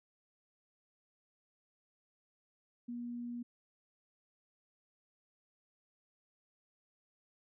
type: tone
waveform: sine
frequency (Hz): 240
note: B3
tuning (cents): -49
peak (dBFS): -39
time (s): 2.88-3.43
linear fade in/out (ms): 10
effects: none